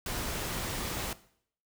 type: noise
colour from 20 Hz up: pink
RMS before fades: -35 dBFS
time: 0.06-1.13 s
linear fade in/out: 2 ms
effects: noise-tail reverb RT60 0.6 s tail -17 dB re dry